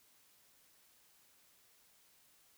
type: silence
effects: white hiss -68 dBFS RMS until 2.57 s